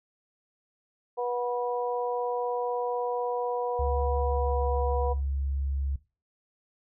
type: harmonic tone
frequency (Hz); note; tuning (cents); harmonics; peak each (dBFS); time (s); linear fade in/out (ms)
244; B3; -21; 2 / 3 / 4; -29 / -33 / -35; 1.17-5.14; 20
type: tone with pitch glide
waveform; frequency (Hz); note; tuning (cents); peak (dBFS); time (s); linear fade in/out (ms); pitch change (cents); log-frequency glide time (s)
sine; 70 to 68.8; C#2 to C#2; +18 to -12; -27; 3.79-5.96; 5; -30; 4.22-4.62
effects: noise-tail reverb RT60 0.3 s tail -18 dB re dry